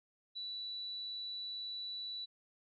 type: tone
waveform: sine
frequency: 3951 Hz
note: B7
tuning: in tune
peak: -40 dBFS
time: 0.35-2.26 s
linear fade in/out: 20 ms
effects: none